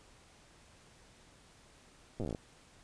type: slowing click train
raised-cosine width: 2 ms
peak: -25 dBFS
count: 12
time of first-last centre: 2.2-2.348 s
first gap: 8 ms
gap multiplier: 1.1
effects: pink hiss -61 dBFS RMS until 2.83 s + resampled to 22050 Hz